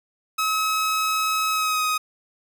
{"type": "tone with pitch glide", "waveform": "sawtooth", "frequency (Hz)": [1282, 1255.6], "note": ["E6", "D#6"], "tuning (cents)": [-49, 15], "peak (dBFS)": -17, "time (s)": [0.38, 1.98], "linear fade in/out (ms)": 10, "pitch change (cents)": -36, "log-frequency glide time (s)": [1.51, 1.84], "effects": []}